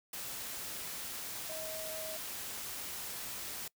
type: tone in noise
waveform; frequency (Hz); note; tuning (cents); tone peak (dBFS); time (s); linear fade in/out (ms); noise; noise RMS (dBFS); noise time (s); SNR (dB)
sine; 634; D#5; +32; -43; 1.49-2.17; 5; white; -42; 0.13-3.68; -4
effects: noise-tail reverb RT60 0.1 s tail -23 dB re dry